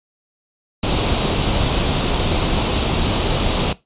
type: noise with comb filter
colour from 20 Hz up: pink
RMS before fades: -18 dBFS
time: 0.83-3.73 s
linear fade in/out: 5 ms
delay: 0.28 ms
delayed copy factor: +0.55
effects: noise-tail reverb RT60 0.2 s tail -18 dB re dry + resampled to 8000 Hz